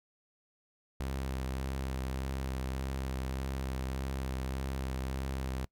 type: tone with vibrato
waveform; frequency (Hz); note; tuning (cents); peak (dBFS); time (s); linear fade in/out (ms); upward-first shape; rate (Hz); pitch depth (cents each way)
sawtooth; 66; C2; +16; -30; 1-5.65; 0; sine; 1.7; 23
effects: noise-tail reverb RT60 0.1 s tail -24 dB re dry